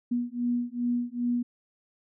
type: beating tone pair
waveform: sine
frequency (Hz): 240.7 / 243.2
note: B3 / B3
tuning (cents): -44 / -26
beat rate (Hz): 2.5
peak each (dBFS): -29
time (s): 0.11-1.43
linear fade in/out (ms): 10
effects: none